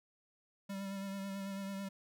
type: tone with vibrato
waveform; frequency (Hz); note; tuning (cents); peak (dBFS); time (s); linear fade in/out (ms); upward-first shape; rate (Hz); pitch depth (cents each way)
square; 196; G3; 0; -40; 0.69-1.89; 10; sine; 9.1; 25
effects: none